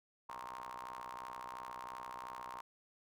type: ring-modulated tone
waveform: sawtooth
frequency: 62.9 Hz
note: B1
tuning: 32 cents sharp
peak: -38 dBFS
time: 0.29-2.61 s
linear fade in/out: 0 ms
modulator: 1000 Hz
effects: none